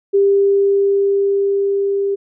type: tone with level ramp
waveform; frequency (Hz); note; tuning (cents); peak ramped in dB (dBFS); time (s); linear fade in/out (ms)
sine; 397.4; G4; +24; -9 to -15; 0.13-2.16; 20
effects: none